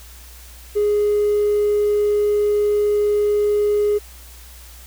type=tone with hard clipping; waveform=sine; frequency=415.3 Hz; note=G#4; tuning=in tune; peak=-15 dBFS; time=0.75-3.99 s; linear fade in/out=20 ms; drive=1 dB; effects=added 60 Hz sine -40 dBFS peak until 4.86 s + white hiss -44 dBFS RMS until 4.86 s